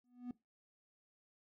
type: tone with exponential growth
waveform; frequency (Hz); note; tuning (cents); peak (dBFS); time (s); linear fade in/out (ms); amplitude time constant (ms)
triangle; 245.9; B3; -7; -36; 0.04-0.31; 2; 57
effects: noise-tail reverb RT60 0.2 s tail -18 dB re dry